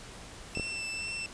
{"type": "tone with vibrato", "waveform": "sawtooth", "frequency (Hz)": 2671, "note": "E7", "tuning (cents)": 22, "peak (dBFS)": -31, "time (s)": [0.55, 1.26], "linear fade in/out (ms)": 0, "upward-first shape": "sine", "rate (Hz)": 2.2, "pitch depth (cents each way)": 15}
{"type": "clicks", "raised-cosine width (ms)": 2, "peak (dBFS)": -21, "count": 2, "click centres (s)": [0.573, 0.597]}
{"effects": ["pink hiss -47 dBFS RMS until 1.33 s", "resampled to 22050 Hz"]}